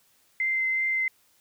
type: tone with vibrato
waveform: sine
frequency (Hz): 2075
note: C7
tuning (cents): -15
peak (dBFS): -23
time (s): 0.4-1.08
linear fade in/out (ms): 2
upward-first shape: triangle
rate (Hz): 2.7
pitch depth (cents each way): 11
effects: white hiss -64 dBFS RMS until 1.4 s

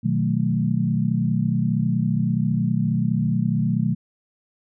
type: chord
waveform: sine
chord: B dominant seventh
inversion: none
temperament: equal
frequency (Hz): 123.47 / 155.56 / 185 / 220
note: B2 / D#3 / F#3 / A3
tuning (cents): 0 / 0 / 0 / 0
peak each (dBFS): -24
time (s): 0.03-3.95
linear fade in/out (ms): 20
effects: none

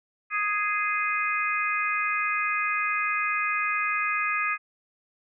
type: harmonic tone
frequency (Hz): 415.3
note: G#4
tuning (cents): 0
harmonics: 3 / 4 / 5 / 6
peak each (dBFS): -28 / -31 / -30 / -29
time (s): 0.3-4.58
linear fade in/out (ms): 50
effects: none

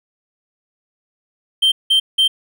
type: tone bursts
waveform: triangle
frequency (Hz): 3136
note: G7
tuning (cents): 0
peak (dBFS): -9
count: 3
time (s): 1.62-2.28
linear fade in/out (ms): 10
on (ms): 100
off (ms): 180
effects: none

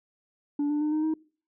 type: tone with pitch steps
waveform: sine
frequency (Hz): 290 / 296.1 / 302.3 / 308.7 / 315.2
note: D4 / D4 / D#4 / D#4 / D#4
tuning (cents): -22 / +14 / -50 / -14 / +23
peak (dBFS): -21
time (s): 0.59-1.14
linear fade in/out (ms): 5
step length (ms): 110
effects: noise-tail reverb RT60 0.4 s tail -24 dB re dry + tanh soft clip ceiling -23 dBFS

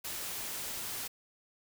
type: noise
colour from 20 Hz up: white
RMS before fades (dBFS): -39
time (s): 0.04-1.08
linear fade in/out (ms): 10
effects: none

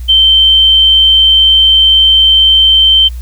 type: tone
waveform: sine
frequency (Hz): 3111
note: G7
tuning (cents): -14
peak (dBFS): -3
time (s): 0.08-3.09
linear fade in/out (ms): 20
effects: added 60 Hz sine -19 dBFS peak until 3.21 s + white hiss -42 dBFS RMS until 3.21 s

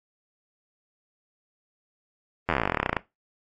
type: slowing click train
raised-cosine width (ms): 0.5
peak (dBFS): -8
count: 23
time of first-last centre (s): 2.49-2.967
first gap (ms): 11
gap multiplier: 1.06
effects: noise-tail reverb RT60 0.2 s tail -18 dB re dry + AAC 32 kbps

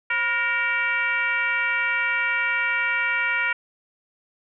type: tone with frequency modulation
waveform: sine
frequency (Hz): 1867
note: A#6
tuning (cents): +2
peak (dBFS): -20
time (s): 0.1-3.53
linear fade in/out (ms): 5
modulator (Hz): 445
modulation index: 1.5
effects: none

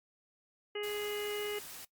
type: harmonic tone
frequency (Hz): 415.3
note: G#4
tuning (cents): 0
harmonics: 1 / 2 / 3 / 4 / 5 / 6 / 7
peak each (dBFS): -36 / -51 / -50 / -51 / -45 / -54 / -45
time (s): 0.75-1.59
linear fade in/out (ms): 5
type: noise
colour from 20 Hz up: white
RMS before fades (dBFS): -47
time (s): 0.83-1.85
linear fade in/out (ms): 5
effects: noise-tail reverb RT60 0.1 s tail -19 dB re dry + Opus 48 kbps

